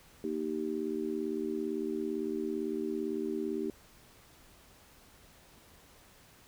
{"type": "chord", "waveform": "sine", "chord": "Eb major", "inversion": "second", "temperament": "just", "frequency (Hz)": [233.3, 311.1, 388.9], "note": ["Bb3", "Eb4", "G4"], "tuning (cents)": [2, 0, -14], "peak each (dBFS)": [-38, -36, -35], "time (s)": [0.24, 3.7], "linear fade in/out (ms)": 2, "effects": ["pink hiss -59 dBFS RMS until 6.47 s"]}